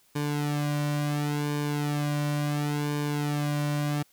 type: tone with flanger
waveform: sawtooth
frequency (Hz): 146.83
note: D3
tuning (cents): 0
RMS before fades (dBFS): -28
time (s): 0.15-4.03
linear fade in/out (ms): 10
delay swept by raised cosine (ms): 1.5 to 2.4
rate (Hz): 0.71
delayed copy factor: -0.8
effects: white hiss -63 dBFS RMS until 4.12 s